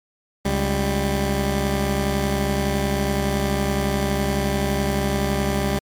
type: tone pair together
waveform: 15% pulse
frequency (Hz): 69.88 / 197.9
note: C#2 / G3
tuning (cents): +15 / +17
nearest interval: octave + tritone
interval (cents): 1802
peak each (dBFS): -16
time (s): 0.45-5.79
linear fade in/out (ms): 5
effects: MP3 96 kbps